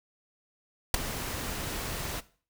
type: noise with ADSR envelope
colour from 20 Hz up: pink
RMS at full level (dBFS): -18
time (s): 0.94-2.21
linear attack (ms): 3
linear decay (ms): 10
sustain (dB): -17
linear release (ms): 22
effects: noise-tail reverb RT60 0.4 s tail -17 dB re dry